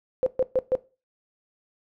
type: tone bursts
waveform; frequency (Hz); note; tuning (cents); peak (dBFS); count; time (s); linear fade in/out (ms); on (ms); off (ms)
sine; 515; C5; -28; -18; 4; 0.23-0.752; 0; 33; 130
effects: noise-tail reverb RT60 0.3 s tail -18 dB re dry